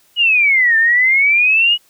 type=exponential two-way sweep; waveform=sine; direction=down then up; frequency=2931 to 1777 to 2931 Hz; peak=-9 dBFS; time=0.16-1.78 s; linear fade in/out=50 ms; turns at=0.77 s; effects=white hiss -54 dBFS RMS until 1.89 s